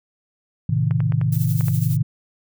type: chord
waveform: sine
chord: A diminished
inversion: none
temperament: just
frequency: 110 / 132 / 158.4 Hz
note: A2 / C3 / Eb3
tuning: 0 / +16 / +31 cents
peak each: -21 dBFS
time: 0.69-2.03 s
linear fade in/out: 5 ms
type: clicks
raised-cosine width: 0.5 ms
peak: -19 dBFS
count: 6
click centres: 0.91 / 1.004 / 1.122 / 1.214 / 1.609 / 1.683 s
type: noise with tremolo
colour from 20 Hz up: violet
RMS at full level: -31 dBFS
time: 1.32-1.97 s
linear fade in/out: 5 ms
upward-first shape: triangle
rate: 12 Hz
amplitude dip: 65%
effects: none